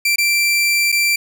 sawtooth tone with dropouts, 2350 Hz, D7, 1 cent sharp, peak -10 dBFS, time 0.05-1.16 s, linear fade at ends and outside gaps 5 ms, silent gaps 0.159-0.182 / 0.919-0.924 s, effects none

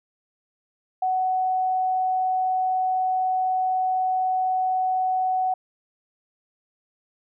sine tone, 746 Hz, F#5, 14 cents sharp, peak -20 dBFS, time 1.02-5.54 s, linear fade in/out 5 ms, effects none

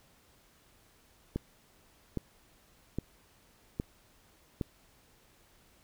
click train, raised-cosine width 3 ms, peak -19 dBFS, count 5, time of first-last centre 1.36-4.612 s, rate 1.23 Hz, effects pink hiss -64 dBFS RMS until 5.83 s

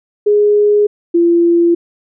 sine tone pair in turn, 415.3 / 341.4 Hz, G#4 / F4, 0 / -39 cents, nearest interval minor third, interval 339 cents, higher first, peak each -7 dBFS, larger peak neither, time 0.26-0.87 / 1.14-1.75 s, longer neither, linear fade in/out 10 ms, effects none

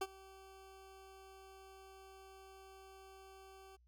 20% pulse tone with ADSR envelope, 384.9 Hz, G4, 32 cents flat, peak -30 dBFS, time 0.01-3.77 s, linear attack 7 ms, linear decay 45 ms, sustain -21 dB, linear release 20 ms, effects added 60 Hz sine -66 dBFS peak until 3.87 s

